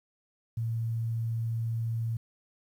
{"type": "tone", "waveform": "sine", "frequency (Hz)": 114.3, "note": "A#2", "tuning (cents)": -34, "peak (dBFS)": -28, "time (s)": [0.57, 2.17], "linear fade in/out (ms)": 5, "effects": ["10-bit"]}